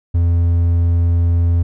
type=tone; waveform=triangle; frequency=85.4 Hz; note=F2; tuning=38 cents flat; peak=-9 dBFS; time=0.14-1.63 s; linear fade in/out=10 ms; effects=none